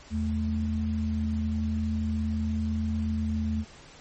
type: tone pair together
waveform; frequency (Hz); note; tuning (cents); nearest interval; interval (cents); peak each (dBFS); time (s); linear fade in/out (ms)
sine; 81.4 / 218.3; E2 / A3; -21 / -13; octave + perfect fourth; 1708; -28; 0.1-3.65; 50
effects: pink hiss -50 dBFS RMS until 4 s + MP3 32 kbps